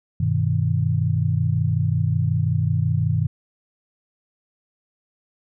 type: chord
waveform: sine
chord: G augmented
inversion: none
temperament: equal with one note detuned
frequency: 98 / 123.47 / 156.56 Hz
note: G2 / B2 / D#3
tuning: 0 / 0 / +11 cents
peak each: -22 dBFS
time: 0.2-3.27 s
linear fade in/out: 5 ms
effects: none